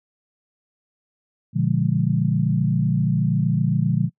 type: chord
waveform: sine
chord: Bb dominant seventh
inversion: none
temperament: equal with one note detuned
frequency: 119.4 / 146.83 / 174.61 / 207.7 Hz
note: Bb2 / D3 / F3 / Ab3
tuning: +42 / 0 / 0 / 0 cents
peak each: -23 / -21 / -22 / -26 dBFS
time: 1.53-4.1 s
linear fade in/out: 50 ms
effects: noise-tail reverb RT60 0.1 s tail -25 dB re dry